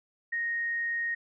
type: tone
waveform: sine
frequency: 1864.7 Hz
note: A#6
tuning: in tune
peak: -28 dBFS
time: 0.32-1.15 s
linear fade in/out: 10 ms
effects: none